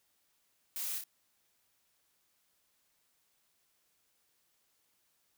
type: noise with echo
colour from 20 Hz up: blue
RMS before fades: -39 dBFS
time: 0.76-0.98 s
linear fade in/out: 0 ms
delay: 29 ms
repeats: 2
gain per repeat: -4 dB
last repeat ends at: 1.038 s
effects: white hiss -75 dBFS RMS until 5.37 s